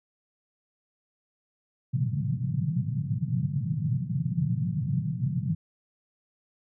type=band-pass noise; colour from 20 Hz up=white; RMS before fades=-28 dBFS; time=1.93-5.55 s; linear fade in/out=10 ms; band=110 to 170 Hz; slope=48 dB/octave; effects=none